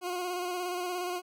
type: tone with vibrato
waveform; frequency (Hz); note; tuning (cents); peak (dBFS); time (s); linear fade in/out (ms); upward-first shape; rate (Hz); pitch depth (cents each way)
20% pulse; 358.4; F4; +45; -27; 0.01-1.22; 50; square; 17; 26
effects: none